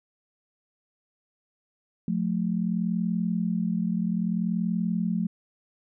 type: tone pair together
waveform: sine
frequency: 178 / 218.6 Hz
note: F3 / A3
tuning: +33 / -11 cents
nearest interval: major third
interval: 356 cents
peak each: -26 / -27 dBFS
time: 2.08-5.27 s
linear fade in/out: 2 ms
effects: none

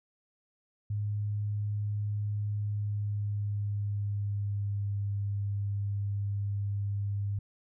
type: tone with pitch glide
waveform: sine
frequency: 103.83 to 100.87 Hz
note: G#2 to G2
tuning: 0 to +50 cents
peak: -29 dBFS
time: 0.9-7.39 s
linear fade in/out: 5 ms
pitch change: -50 cents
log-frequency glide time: 2.59-4.99 s
effects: none

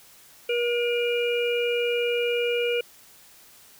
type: harmonic tone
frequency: 478.1 Hz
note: A#4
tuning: 44 cents sharp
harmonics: 1 / 3 / 5 / 6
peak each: -23 / -37 / -30 / -32 dBFS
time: 0.49-2.81 s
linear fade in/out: 5 ms
effects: white hiss -52 dBFS RMS until 3.79 s

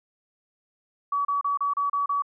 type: tone bursts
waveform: sine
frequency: 1138 Hz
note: C#6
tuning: 45 cents sharp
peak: -22 dBFS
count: 7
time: 1.12-2.222 s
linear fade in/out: 5 ms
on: 130 ms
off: 32 ms
effects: none

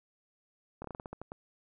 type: slowing click train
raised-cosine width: 1 ms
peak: -27 dBFS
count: 10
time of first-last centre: 0.82-1.319 s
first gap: 24 ms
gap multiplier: 1.2
effects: none

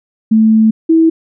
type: tone pair in turn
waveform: sine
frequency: 220 / 325 Hz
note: A3 / E4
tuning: 0 / -24 cents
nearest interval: perfect fifth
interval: 676 cents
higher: second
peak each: -5 dBFS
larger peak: neither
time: 0.31-0.71 / 0.89-1.1 s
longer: first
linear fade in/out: 10 ms
effects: none

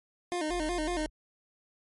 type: tone with vibrato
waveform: 25% pulse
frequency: 329.6 Hz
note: E4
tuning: in tune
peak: -26 dBFS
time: 0.32-1.06 s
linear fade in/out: 0 ms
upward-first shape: square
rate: 5.4 Hz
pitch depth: 120 cents each way
type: tone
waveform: triangle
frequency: 41.2 Hz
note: E1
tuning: in tune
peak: -36 dBFS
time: 0.48-1.1 s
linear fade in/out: 50 ms
effects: MP3 48 kbps

